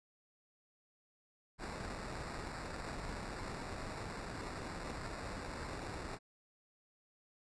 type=noise with sample-and-hold; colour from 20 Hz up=pink; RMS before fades=-44 dBFS; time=1.58-6.19 s; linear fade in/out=50 ms; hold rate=3150 Hz; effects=resampled to 22050 Hz